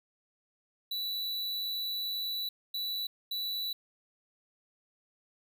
square tone bursts at uneven times, 3951 Hz, B7, in tune, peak -33 dBFS, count 3, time 0.91-2.49 / 2.74-3.07 / 3.31-3.73 s, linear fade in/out 5 ms, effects none

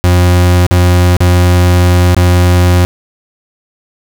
40% pulse tone with dropouts, 89 Hz, F2, 33 cents sharp, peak -4 dBFS, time 0.04-2.85 s, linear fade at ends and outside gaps 0 ms, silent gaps 0.666-0.71 / 1.167-1.205 / 2.146-2.166 s, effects none

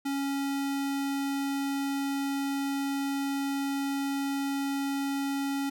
square tone, 277.2 Hz, C#4, in tune, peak -29 dBFS, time 0.05-5.7 s, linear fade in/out 10 ms, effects none

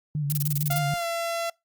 sine tone with vibrato, 146.83 Hz, D3, in tune, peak -24 dBFS, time 0.15-0.94 s, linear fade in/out 2 ms, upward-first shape sine, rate 6.6 Hz, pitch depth 60 cents each way
violet noise bursts, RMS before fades -27 dBFS, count 10, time 0.3-0.782 s, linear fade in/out 0 ms, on 23 ms, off 28 ms
sawtooth tone with pitch glide, 698.5 to 675.1 Hz, F5 to E5, 0 to +41 cents, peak -23 dBFS, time 0.7-1.5 s, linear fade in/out 5 ms, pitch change -59 cents, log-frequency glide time 0.95-1.05 s
effects noise-tail reverb RT60 0.2 s tail -24 dB re dry + Opus 48 kbps

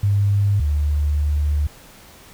sine tone pair in turn, 100.9 / 73.79 Hz, G#2 / D2, -49 / +9 cents, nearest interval perfect fourth, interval 542 cents, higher first, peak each -14 / -16 dBFS, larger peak first, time 0.03-0.6 / 0.6-1.67 s, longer second, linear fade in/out 5 ms, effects pink hiss -45 dBFS RMS until 2.33 s

